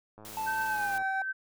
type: click train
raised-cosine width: 1 ms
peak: -36 dBFS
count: 91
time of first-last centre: 0.18-1.021 s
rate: 107 Hz
type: noise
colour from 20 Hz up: white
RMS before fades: -45 dBFS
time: 0.25-0.98 s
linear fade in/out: 0 ms
type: tone with pitch glide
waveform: triangle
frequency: 880 to 770.5 Hz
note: A5 to G5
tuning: 0 to -30 cents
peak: -29 dBFS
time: 0.37-1.22 s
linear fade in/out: 2 ms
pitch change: -230 cents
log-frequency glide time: 0.66-1 s
type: tone with tremolo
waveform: sine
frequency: 1545 Hz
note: G6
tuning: 26 cents flat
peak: -29 dBFS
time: 0.46-1.33 s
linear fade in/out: 20 ms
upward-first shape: triangle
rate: 8.6 Hz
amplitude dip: 40%
effects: none